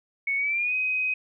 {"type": "tone with pitch glide", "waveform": "sine", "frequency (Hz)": [2217, 2517], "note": ["C#7", "D#7"], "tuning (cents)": [0, 19], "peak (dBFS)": -23, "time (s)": [0.27, 1.14], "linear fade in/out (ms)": 5, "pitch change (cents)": 219, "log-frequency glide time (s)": [0.37, 0.74], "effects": []}